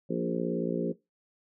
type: harmonic tone with a mistuned harmonic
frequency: 58.27 Hz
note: A#1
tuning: in tune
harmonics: 3 / 4 / 5 / 6 / 7 / 8 / 9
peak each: -33 / -34 / -35 / -36 / -36 / -37 / -38 dBFS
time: 0.09-0.93 s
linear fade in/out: 20 ms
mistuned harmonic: 6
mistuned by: +16 cents
effects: noise-tail reverb RT60 0.2 s tail -19 dB re dry